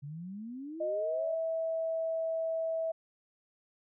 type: exponential sweep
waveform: sine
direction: up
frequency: 137.3 to 640 Hz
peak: -39 dBFS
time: 0.02-1.36 s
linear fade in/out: 20 ms
type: tone with pitch glide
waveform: sine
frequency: 618 to 651 Hz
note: D#5 to E5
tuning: -12 to -22 cents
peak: -30 dBFS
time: 0.8-2.92 s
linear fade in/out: 10 ms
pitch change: +90 cents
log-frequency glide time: 0.93-1.24 s
effects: none